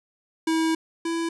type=tone pair in turn; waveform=square; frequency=323.1 / 332.4 Hz; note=E4 / E4; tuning=-35 / +15 cents; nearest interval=unison; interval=50 cents; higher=second; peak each=-21 / -25 dBFS; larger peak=first; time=0.47-0.75 / 1.05-1.29 s; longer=first; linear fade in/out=5 ms; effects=resampled to 24000 Hz + 10-bit